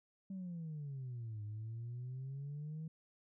sine exponential two-way sweep, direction down then up, 196 to 103.83 to 161.2 Hz, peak -40 dBFS, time 0.3-2.88 s, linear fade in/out 5 ms, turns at 1.43 s, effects tanh soft clip ceiling -39 dBFS

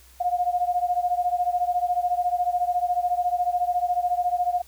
sine beating tone pair, 709 / 723 Hz, F5 / F#5, +26 / -40 cents, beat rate 14 Hz, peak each -23 / -25 dBFS, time 0.2-4.62 s, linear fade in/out 10 ms, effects added 62 Hz sine -52 dBFS peak until 4.67 s + white hiss -54 dBFS RMS until 4.67 s

